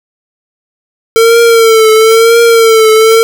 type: tone with vibrato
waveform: square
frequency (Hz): 451.4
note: A4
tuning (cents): +44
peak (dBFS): -3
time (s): 1.16-3.23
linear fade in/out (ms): 0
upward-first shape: triangle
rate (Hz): 1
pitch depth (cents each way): 64
effects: none